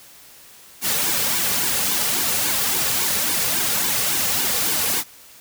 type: noise with flanger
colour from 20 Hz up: white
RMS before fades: -21 dBFS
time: 0.81-5.04 s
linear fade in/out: 50 ms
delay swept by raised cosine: 1.5 to 3.2 ms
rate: 3.6 Hz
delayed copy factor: -0.65
effects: white hiss -46 dBFS RMS until 5.4 s